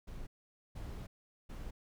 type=noise bursts at uneven times; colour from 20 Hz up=brown; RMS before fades=-44 dBFS; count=3; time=0.07-0.27 / 0.75-1.07 / 1.49-1.71 s; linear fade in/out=10 ms; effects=none